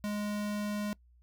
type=tone; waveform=square; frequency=207.7 Hz; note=G#3; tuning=in tune; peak=-33 dBFS; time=0.04-0.93 s; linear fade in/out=0 ms; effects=noise-tail reverb RT60 0.1 s tail -23 dB re dry + added 60 Hz sine -59 dBFS peak until 1.22 s